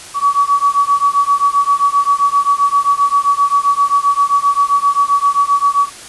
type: beating tone pair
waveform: sine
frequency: 1133 / 1140.6 Hz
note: C#6 / C#6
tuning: +37 / +49 cents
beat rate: 7.6 Hz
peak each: -13 dBFS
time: 0.14-5.9 s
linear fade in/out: 50 ms
effects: white hiss -33 dBFS RMS until 6.08 s + resampled to 24000 Hz